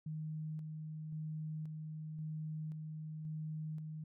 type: tone with tremolo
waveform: sine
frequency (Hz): 155.56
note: D#3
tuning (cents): 0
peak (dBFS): -39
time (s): 0.06-4.04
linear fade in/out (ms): 5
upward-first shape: square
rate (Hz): 0.94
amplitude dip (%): 30
effects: none